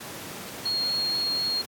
sine tone in noise, 4276 Hz, C8, 37 cents sharp, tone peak -24 dBFS, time 0.65-1.62 s, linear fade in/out 10 ms, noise pink, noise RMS -38 dBFS, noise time 0-1.66 s, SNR +11 dB, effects high-pass 150 Hz 12 dB/octave + AAC 64 kbps

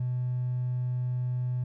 triangle tone with hard clipping, 124.7 Hz, B2, 17 cents sharp, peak -27 dBFS, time 0-1.64 s, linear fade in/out 5 ms, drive 3 dB, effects none

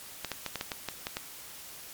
clicks, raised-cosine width 0.2 ms, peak -15 dBFS, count 9, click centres 0.247 / 0.317 / 0.463 / 0.557 / 0.611 / 0.718 / 0.887 / 1.069 / 1.169 s, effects white hiss -46 dBFS RMS until 1.93 s + MP3 96 kbps

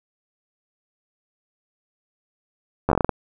slowing click train, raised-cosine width 1 ms, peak -5 dBFS, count 9, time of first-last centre 2.89-3.093 s, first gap 11 ms, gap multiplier 1.23, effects none

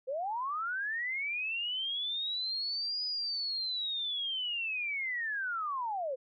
sine linear two-way sweep, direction up then down, 493.9 to 4978 to 493.9 Hz, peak -32 dBFS, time 0.07-6.16 s, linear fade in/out 20 ms, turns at 3.05 s, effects none

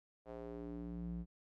square tone with band-pass filter sweep, 58.27 Hz, A#1, in tune, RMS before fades -45 dBFS, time 0.25-1.26 s, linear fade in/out 50 ms, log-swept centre 590 to 140 Hz, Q 2.2, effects none

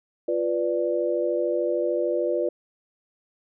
sine chord, B diminished, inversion second, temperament equal, 349.2 / 493.9 / 587.3 Hz, F4 / B4 / D5, 0 / 0 / 0 cents, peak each -26 dBFS, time 0.28-2.49 s, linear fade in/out 5 ms, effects none

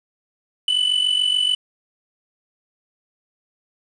triangle tone with amplitude modulation, 2991 Hz, F#7, 18 cents sharp, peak -12 dBFS, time 0.68-1.55 s, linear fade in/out 2 ms, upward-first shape sine, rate 46.9 Hz, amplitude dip 70%, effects resampled to 24000 Hz + 7-bit

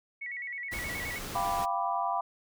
sine tone with vibrato, 2073 Hz, C7, 17 cents flat, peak -35 dBFS, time 0.21-1.19 s, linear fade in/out 10 ms, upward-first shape square, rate 9.5 Hz, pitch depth 110 cents each way
pink noise, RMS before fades -39 dBFS, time 0.71-1.66 s, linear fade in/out 20 ms
sine chord, G dominant seventh, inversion third, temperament equal with one note detuned, 693.2 / 784 / 987.8 / 1174.7 Hz, F5 / G5 / B5 / D6, -13 / 0 / 0 / 0 cents, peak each -33 / -33 / -32 / -35 dBFS, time 1.35-2.21 s, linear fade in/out 5 ms
effects none

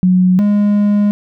sine / triangle tone pair in turn, 183.1 / 205.9 Hz, F#3 / G#3, -18 / -15 cents, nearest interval major second, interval 203 cents, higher second, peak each -7 dBFS, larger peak neither, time 0.03-0.39 / 0.39-1.11 s, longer second, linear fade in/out 0 ms, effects none

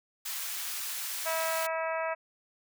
white high-pass noise, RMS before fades -36 dBFS, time 0.25-1.67 s, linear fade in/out 10 ms, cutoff 1100 Hz, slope 12 dB/octave
harmonic tone, 324 Hz, E4, 30 cents flat, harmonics 2 / 3 / 4 / 5 / 6 / 7 / 8, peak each -32 / -36 / -38 / -40 / -42 / -43 / -44 dBFS, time 1.25-2.15 s, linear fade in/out 20 ms
effects none

